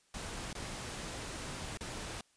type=noise with dropouts; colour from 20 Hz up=pink; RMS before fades=-42 dBFS; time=0.14-2.21 s; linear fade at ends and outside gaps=2 ms; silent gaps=0.53-0.551 / 1.773-1.808 s; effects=white hiss -70 dBFS RMS until 2.36 s + resampled to 22050 Hz